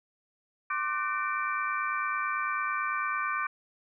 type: tone cluster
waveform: sine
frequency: 1071 / 1180 / 1516 / 1816 / 2338 Hz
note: C6 / D6 / F#6 / A#6 / D7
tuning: +40 / +8 / +42 / -46 / -8 cents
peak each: -37 / -31 / -34 / -39 / -36 dBFS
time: 0.7-3.47 s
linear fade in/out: 5 ms
effects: none